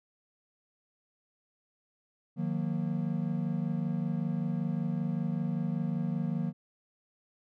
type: chord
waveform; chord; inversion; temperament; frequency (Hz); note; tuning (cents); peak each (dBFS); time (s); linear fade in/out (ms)
triangle; D# minor; none; equal with one note detuned; 155.56 / 180.77 / 233.1; D#3 / F#3 / A#3; 0 / -40 / 0; -31 / -31 / -33; 2.36-6.53; 50
effects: none